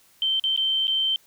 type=tone with dropouts; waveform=sine; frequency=3113 Hz; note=G7; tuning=13 cents flat; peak=-20 dBFS; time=0.22-1.16 s; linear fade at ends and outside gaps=1 ms; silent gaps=0.397-0.439 / 0.563-0.575 / 0.871-0.879 s; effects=white hiss -58 dBFS RMS until 1.26 s